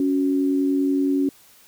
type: tone pair together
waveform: sine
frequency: 279.1 / 369.7 Hz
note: C#4 / F#4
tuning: +12 / -1 cents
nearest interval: perfect fourth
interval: 487 cents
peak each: -18 / -26 dBFS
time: 0-1.29 s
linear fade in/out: 2 ms
effects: white hiss -52 dBFS RMS until 1.67 s